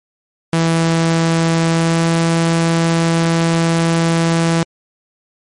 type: tone with pitch glide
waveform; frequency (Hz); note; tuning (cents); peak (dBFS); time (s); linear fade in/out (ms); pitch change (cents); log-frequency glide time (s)
sawtooth; 164.81 to 165.96; E3 to E3; 0 to +12; -8; 0.53-4.63; 2; +12; 1.71-2.08
effects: MP3 48 kbps